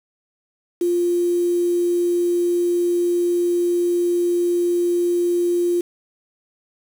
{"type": "tone with quantisation", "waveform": "sine", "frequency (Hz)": 349.2, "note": "F4", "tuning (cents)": 0, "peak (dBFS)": -16, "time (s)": [0.81, 5.81], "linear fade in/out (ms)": 5, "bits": 6, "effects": []}